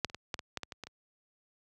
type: clicks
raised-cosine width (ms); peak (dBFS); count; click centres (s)
0.2; -11 / -29 / -23 / -15 / -22 / -17 / -20 / -24 / -24 / -28; 10; 0.047 / 0.099 / 0.146 / 0.342 / 0.392 / 0.573 / 0.633 / 0.722 / 0.837 / 0.87
effects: high-pass 60 Hz 12 dB/octave